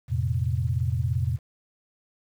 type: tone cluster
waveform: sine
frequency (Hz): 86.2 / 112.1 / 129.5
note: F2 / A2 / C3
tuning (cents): -22 / +33 / -17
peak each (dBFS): -27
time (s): 0.08-1.39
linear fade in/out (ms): 50
effects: 9-bit